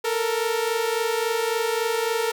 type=tone pair together; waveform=sawtooth; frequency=444.5 / 468.1 Hz; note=A4 / A#4; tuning=+18 / +7 cents; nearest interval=minor second; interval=89 cents; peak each=-21 dBFS; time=0.04-2.32 s; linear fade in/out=10 ms; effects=none